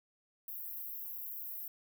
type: high-pass noise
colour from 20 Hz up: pink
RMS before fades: -43 dBFS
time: 0.48-1.68 s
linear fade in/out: 2 ms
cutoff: 12000 Hz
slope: 96 dB/octave
effects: none

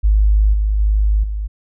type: tone with level steps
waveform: sine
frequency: 51.91 Hz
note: G#1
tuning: in tune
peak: -9 / -13 / -11 / -19 dBFS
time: 0.03-1.48 s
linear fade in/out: 20 ms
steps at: 0.53 / 0.79 / 1.23 s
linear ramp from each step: 10 ms
effects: none

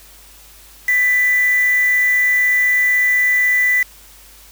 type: tone with quantisation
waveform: sine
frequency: 1986 Hz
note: B6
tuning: 9 cents sharp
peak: -12 dBFS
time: 0.88-3.83 s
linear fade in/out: 5 ms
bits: 4
effects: added 50 Hz sine -47 dBFS peak until 4.51 s + white hiss -44 dBFS RMS until 4.51 s

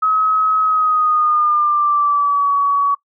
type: tone with pitch glide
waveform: sine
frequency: 1277 to 1131.1 Hz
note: D#6 to C#6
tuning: +45 to +35 cents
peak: -12 dBFS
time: 0.02-2.95 s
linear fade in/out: 10 ms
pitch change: -210 cents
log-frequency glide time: 0.62-2.51 s
effects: noise-tail reverb RT60 0.1 s tail -21 dB re dry

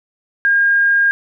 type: tone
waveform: sine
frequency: 1617 Hz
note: G#6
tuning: 47 cents flat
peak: -10 dBFS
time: 0.45-1.11 s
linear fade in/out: 0 ms
effects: none

